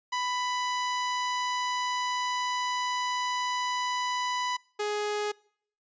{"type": "tone pair in turn", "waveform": "sawtooth", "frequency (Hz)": [993, 417.5], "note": ["B5", "G#4"], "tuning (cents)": [9, 9], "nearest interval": "octave + minor third", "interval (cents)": 1500, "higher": "first", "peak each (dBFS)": [-24, -24], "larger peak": "neither", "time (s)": [[0.12, 4.57], [4.79, 5.32]], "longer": "first", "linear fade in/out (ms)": 10, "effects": ["noise-tail reverb RT60 0.6 s tail -25 dB re dry", "resampled to 16000 Hz"]}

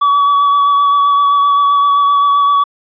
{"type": "tone with vibrato", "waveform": "triangle", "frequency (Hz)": 1138, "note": "C#6", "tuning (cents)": 45, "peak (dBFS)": -6, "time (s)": [0.01, 2.64], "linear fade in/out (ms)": 10, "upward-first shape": "sine", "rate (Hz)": 7.7, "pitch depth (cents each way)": 17, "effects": ["resampled to 11025 Hz"]}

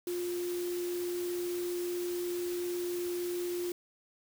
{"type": "tone in noise", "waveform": "sine", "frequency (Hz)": 352.8, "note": "F4", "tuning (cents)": 18, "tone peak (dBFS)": -32, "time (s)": [0.07, 3.72], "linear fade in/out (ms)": 2, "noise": "white", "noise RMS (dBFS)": -45, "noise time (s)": [0.07, 3.72], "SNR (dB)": 10, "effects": []}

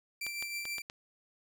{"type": "tone with tremolo", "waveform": "sawtooth", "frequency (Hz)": 2349, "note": "D7", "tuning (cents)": 0, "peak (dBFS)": -31, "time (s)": [0.21, 0.82], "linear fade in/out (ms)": 5, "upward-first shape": "triangle", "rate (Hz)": 6.3, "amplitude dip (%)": 45}
{"type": "clicks", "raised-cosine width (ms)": 0.2, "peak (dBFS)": -24, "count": 5, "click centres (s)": [0.266, 0.425, 0.654, 0.783, 0.899]}
{"effects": []}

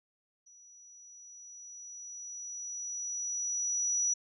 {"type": "tone with level ramp", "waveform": "sine", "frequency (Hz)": 5870, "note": "F#8", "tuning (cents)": -15, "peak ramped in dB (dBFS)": [-55, -26], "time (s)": [0.46, 4.14], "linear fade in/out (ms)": 10, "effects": []}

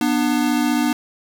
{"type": "tone pair together", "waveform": "square", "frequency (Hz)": [243.5, 298.6], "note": ["B3", "D4"], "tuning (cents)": [-24, 29], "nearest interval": "major third", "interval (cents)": 353, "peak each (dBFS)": -20, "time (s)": [0.01, 0.93], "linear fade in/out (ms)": 2, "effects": ["8-bit"]}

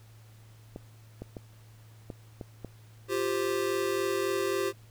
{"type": "clicks", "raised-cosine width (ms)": 2, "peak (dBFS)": -25, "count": 6, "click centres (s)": [0.761, 1.22, 1.368, 2.102, 2.412, 2.647]}
{"type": "chord", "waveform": "square", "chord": "F suspended second", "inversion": "none", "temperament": "just", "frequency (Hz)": [349.2, 392.9, 523.8], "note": ["F4", "G4", "C5"], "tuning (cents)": [0, 4, 2], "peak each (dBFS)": [-34, -30, -36], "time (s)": [3.08, 4.73], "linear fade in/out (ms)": 50}
{"effects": ["added 110 Hz sine -51 dBFS peak until 4.9 s", "pink hiss -61 dBFS RMS until 4.9 s"]}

